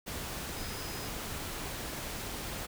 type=tone in noise; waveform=sine; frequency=5040 Hz; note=D#8; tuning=21 cents sharp; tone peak=-48 dBFS; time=0.56-1.09 s; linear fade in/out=20 ms; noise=pink; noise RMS=-39 dBFS; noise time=0.06-2.67 s; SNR=-12 dB; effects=none